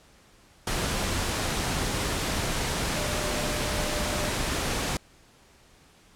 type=tone in noise; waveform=sine; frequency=600 Hz; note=D5; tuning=37 cents sharp; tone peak=-35 dBFS; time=2.96-4.3 s; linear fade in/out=2 ms; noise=pink; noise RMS=-28 dBFS; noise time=0.67-4.97 s; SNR=-10 dB; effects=pink hiss -57 dBFS RMS until 6.15 s + low-pass 10000 Hz 12 dB/octave